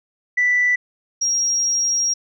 sine tone pair in turn, 1975.5 / 5628 Hz, B6 / F8, 0 / +12 cents, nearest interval octave + tritone, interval 1812 cents, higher second, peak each -13 / -16 dBFS, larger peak first, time 0.37-0.76 / 1.21-2.14 s, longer second, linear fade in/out 10 ms, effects tanh soft clip ceiling -10 dBFS

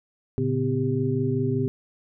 sine tone cluster, 115 / 140.2 / 254.5 / 395.5 Hz, A#2 / C#3 / C4 / G4, -23 / +20 / -48 / +15 cents, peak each -27 dBFS, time 0.38-1.68 s, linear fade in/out 0 ms, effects none

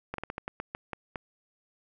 slowing click train, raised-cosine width 0.5 ms, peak -19 dBFS, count 10, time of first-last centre 0.14-1.158 s, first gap 43 ms, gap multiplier 1.23, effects none

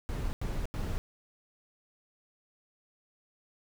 brown noise bursts, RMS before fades -33 dBFS, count 3, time 0.09-0.98 s, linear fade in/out 0 ms, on 240 ms, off 85 ms, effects none

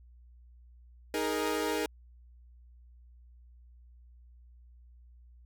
sawtooth chord, D# suspended fourth, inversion none, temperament equal with one note detuned, 311.1 / 415.3 / 468.9 Hz, D#4 / G#4 / A#4, 0 / 0 / +10 cents, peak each -30 dBFS, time 1.14-1.86 s, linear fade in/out 2 ms, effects added 60 Hz sine -53 dBFS peak until 5.45 s

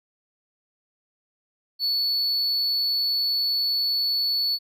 triangle tone, 4435 Hz, C#8, in tune, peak -20 dBFS, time 1.79-4.59 s, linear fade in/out 50 ms, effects none

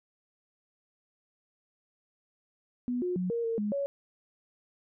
sine tone with pitch steps, 246.2 / 359.6 / 181.9 / 467.3 / 456.4 / 208.2 / 560 Hz, B3 / F#4 / F#3 / A#4 / A#4 / G#3 / C#5, -5 / -49 / -29 / +4 / -37 / +5 / +18 cents, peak -28 dBFS, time 2.88-3.86 s, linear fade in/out 0 ms, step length 140 ms, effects none

